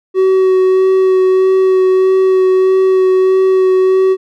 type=tone with vibrato; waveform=triangle; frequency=376.3 Hz; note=F#4; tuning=29 cents sharp; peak=-5 dBFS; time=0.14-4.17 s; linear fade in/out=50 ms; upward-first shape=sine; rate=1.6 Hz; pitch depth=12 cents each way; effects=none